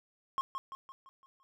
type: tone with echo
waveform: triangle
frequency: 1076 Hz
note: C6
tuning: 48 cents sharp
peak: -27 dBFS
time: 0.38-0.41 s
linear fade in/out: 0 ms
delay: 170 ms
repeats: 6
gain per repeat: -6 dB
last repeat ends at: 1.43 s
effects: none